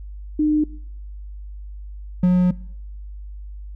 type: tone pair in turn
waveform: sine / triangle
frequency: 303.6 / 180.52 Hz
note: D#4 / F#3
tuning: -42 / -42 cents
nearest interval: major sixth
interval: 900 cents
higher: first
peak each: -15 / -10 dBFS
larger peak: second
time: 0.39-0.64 / 2.23-2.51 s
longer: second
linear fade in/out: 5 ms
effects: noise-tail reverb RT60 0.7 s tail -22 dB re dry + added 50 Hz sine -32 dBFS peak until 3.75 s